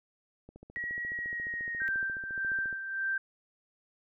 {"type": "click train", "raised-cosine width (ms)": 2, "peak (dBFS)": -36, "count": 33, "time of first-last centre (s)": [0.49, 2.728], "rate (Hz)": 14.3}
{"type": "tone with pitch glide", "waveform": "sine", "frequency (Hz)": [1911, 1867.4], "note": ["A#6", "A#6"], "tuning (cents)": [43, 3], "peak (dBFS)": -33, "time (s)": [0.76, 1.88], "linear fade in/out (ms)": 0, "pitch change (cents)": -40, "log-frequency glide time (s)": [1.08, 1.72]}
{"type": "tone with tremolo", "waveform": "sine", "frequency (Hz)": 1568, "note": "G6", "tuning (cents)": 0, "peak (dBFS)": -28, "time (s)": [1.8, 3.18], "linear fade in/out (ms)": 5, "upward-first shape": "sine", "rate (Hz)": 1.7, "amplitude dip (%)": 60}
{"effects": []}